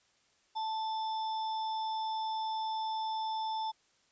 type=tone with sample-and-hold; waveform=sine; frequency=880 Hz; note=A5; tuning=in tune; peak=-32 dBFS; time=0.55-3.72 s; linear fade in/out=20 ms; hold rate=4410 Hz; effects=white hiss -70 dBFS RMS until 4.11 s + resampled to 16000 Hz